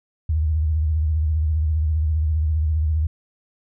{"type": "tone with vibrato", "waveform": "sine", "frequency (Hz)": 77.78, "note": "D#2", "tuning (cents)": 0, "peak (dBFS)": -17, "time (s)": [0.29, 3.07], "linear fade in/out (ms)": 5, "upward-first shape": "triangle", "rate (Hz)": 15, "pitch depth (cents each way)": 110, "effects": []}